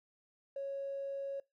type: tone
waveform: triangle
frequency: 552 Hz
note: C#5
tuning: 7 cents flat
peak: -33 dBFS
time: 0.56-1.4 s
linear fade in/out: 5 ms
effects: noise-tail reverb RT60 0.2 s tail -25 dB re dry + tanh soft clip ceiling -35 dBFS